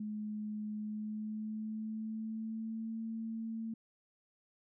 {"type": "tone with pitch glide", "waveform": "sine", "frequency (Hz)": [212.1, 224.6], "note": ["G#3", "A3"], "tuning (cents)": [37, 36], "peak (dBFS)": -37, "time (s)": [0, 3.74], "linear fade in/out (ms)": 5, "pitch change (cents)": 99, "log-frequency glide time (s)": [0.78, 2.99], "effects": []}